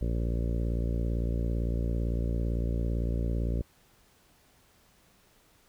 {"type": "harmonic tone", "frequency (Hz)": 57.8, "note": "A#1", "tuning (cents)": -14, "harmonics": [1, 2, 3, 4, 5, 6, 7, 8, 9, 10], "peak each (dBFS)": [-28, -34, -38, -40, -42, -44, -45, -46, -47, -48], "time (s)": [0.01, 3.62], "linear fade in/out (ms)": 5, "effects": ["pink hiss -63 dBFS RMS until 5.68 s"]}